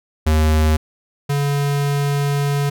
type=tone pair in turn; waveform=square; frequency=77.78 / 142.4 Hz; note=D#2 / C#3; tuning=0 / +47 cents; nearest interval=minor seventh; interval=1047 cents; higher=second; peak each=-13 / -17 dBFS; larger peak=first; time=0.26-0.77 / 1.29-2.7 s; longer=second; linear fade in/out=10 ms; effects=none